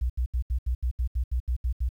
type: tone bursts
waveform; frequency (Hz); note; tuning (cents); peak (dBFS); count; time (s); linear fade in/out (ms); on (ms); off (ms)
sine; 61.74; B1; 0; -22; 12; 0.01-1.891; 10; 88; 75
effects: tanh soft clip ceiling -18 dBFS + 10-bit